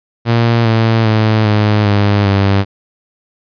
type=tone with pitch steps; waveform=sawtooth; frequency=116.54 / 112.77 / 109.11 / 105.58 / 102.16 / 98.85 Hz; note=A#2 / A2 / A2 / G#2 / G#2 / G2; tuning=0 / +43 / -14 / +29 / -28 / +15 cents; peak=-5 dBFS; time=0.25-2.65 s; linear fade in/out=50 ms; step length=400 ms; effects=resampled to 11025 Hz